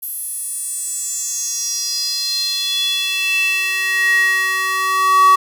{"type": "tone with high-pass filter sweep", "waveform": "square", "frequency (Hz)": 378.7, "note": "F#4", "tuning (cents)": 40, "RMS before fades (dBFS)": -18, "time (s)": [0.02, 5.36], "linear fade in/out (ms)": 10, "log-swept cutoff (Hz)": [12000, 1100], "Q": 6.5, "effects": []}